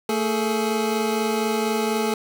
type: tone pair together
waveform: 25% pulse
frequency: 223.8 / 423.5 Hz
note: A3 / G#4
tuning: +30 / +34 cents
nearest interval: major seventh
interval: 1104 cents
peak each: -20 dBFS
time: 0.09-2.14 s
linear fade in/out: 2 ms
effects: none